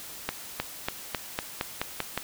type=accelerating click train; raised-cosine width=0.3 ms; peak=-11 dBFS; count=9; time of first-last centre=0.29-2.176 s; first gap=310 ms; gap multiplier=0.92; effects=white hiss -42 dBFS RMS until 2.23 s

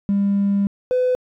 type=tone pair in turn; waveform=triangle; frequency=200 / 504 Hz; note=G3 / B4; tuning=+35 / +35 cents; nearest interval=octave + major third; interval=1600 cents; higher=second; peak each=-12 / -12 dBFS; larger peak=neither; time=0.09-0.67 / 0.91-1.15 s; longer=first; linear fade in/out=0 ms; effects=tanh soft clip ceiling -12 dBFS

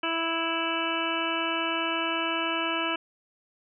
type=harmonic tone; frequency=329.6 Hz; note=E4; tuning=in tune; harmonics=1 / 2 / 3 / 4 / 5 / 7 / 8 / 9; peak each=-33 / -35 / -34 / -33 / -36 / -36 / -34 / -33 dBFS; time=0.03-2.96 s; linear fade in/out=5 ms; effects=none

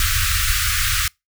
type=band-stop noise; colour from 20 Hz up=pink; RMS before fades=-19 dBFS; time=0-1.08 s; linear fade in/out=2 ms; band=110 to 1200 Hz; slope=96 dB/octave; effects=noise-tail reverb RT60 0.2 s tail -26 dB re dry

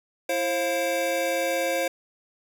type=tone cluster; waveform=square; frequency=334.8 / 534 / 699 / 2302 Hz; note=E4 / C5 / F5 / D7; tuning=+27 / +35 / +1 / -35 cents; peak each=-34 / -26 / -31 / -34 dBFS; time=0.29-1.88 s; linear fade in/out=5 ms; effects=none

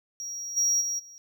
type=tone with level steps; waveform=triangle; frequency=5670 Hz; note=F8; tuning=25 cents sharp; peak=-32 / -20 / -26 / -44 dBFS; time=0.2-1.18 s; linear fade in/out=0 ms; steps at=0.56 / 0.8 / 0.98 s; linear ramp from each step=20 ms; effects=none

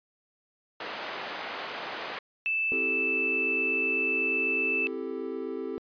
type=band-pass noise; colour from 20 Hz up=pink; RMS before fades=-37 dBFS; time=0.8-2.19 s; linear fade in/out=5 ms; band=530 to 3200 Hz; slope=12 dB/octave
type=tone; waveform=sine; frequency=2637 Hz; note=E7; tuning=in tune; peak=-25 dBFS; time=2.46-4.87 s; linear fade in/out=0 ms
type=chord; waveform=triangle; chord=A minor seventh; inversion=first; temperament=equal with one note detuned; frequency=261.6 / 333.1 / 392 / 440 Hz; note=C4 / E4 / G4 / A4; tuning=0 / +18 / 0 / 0 cents; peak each=-36 / -37 / -34 / -35 dBFS; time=2.72-5.78 s; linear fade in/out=0 ms
effects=resampled to 11025 Hz

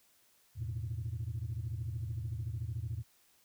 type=chord; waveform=sine; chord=E suspended fourth; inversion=none; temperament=equal; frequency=82.41 / 110 / 123.47 Hz; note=E2 / A2 / B2; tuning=0 / 0 / 0 cents; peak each=-40 / -37 / -40 dBFS; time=0.55-3.04 s; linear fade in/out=50 ms; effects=tanh soft clip ceiling -30 dBFS + white hiss -68 dBFS RMS until 3.44 s

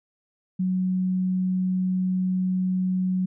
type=tone; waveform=sine; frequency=185 Hz; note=F#3; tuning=in tune; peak=-21 dBFS; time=0.59-3.26 s; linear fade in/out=10 ms; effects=none

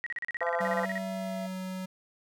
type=tone bursts; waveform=sine; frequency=1899 Hz; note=A#6; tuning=32 cents sharp; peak=-31 dBFS; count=16; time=0.04-0.979 s; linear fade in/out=0 ms; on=24 ms; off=37 ms
type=harmonic tone; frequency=170.8 Hz; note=F3; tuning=38 cents flat; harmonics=3 / 4 / 5 / 6 / 7 / 8 / 9; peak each=-32 / -34 / -36 / -38 / -39 / -40 / -41 dBFS; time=0.41-0.85 s; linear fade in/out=2 ms
type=tone; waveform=triangle; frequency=670 Hz; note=E5; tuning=28 cents sharp; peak=-34 dBFS; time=0.41-1.47 s; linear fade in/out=10 ms
type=tone with pitch glide; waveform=square; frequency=190.9 to 186.65 Hz; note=G3 to F#3; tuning=-46 to +15 cents; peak=-35 dBFS; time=0.6-1.86 s; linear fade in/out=10 ms; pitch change=-39 cents; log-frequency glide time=1.01-1.57 s
effects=none

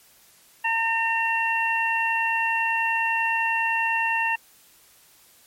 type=harmonic tone; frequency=910 Hz; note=A#5; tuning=42 cents flat; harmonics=1 / 2 / 3; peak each=-25 / -25 / -25 dBFS; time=0.64-4.36 s; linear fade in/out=10 ms; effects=white hiss -55 dBFS RMS until 5.46 s + MP3 64 kbps

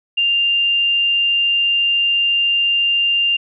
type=tone; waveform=sine; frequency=2794 Hz; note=F7; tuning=in tune; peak=-13 dBFS; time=0.17-3.37 s; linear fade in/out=10 ms; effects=none

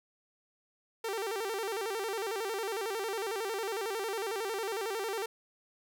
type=tone with vibrato; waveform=sawtooth; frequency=420.9 Hz; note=G#4; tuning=23 cents sharp; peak=-29 dBFS; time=1.04-5.26 s; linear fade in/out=5 ms; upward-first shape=square; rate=11 Hz; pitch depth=130 cents each way; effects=none

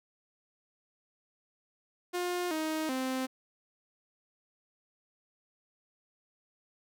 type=tone with pitch steps; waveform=sawtooth; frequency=355.8 / 314 / 260.1 Hz; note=F4 / D#4 / C4; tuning=+32 / +16 / -10 cents; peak=-27 dBFS; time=2.13-3.27 s; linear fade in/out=20 ms; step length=380 ms; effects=none

